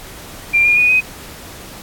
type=tone with pitch steps; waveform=sine; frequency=2379 / 2422 / 2466 / 2510 Hz; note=D7 / D#7 / D#7 / D#7; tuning=+22 / -47 / -16 / +15 cents; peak=-9 dBFS; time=0.53-1.01 s; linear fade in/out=20 ms; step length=120 ms; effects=pink hiss -35 dBFS RMS until 1.82 s + AAC 64 kbps